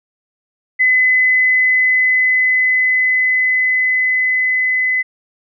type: tone with level ramp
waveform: sine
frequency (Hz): 2020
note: B6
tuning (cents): +39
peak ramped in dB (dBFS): -9 to -13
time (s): 0.79-5.03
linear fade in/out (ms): 20
effects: none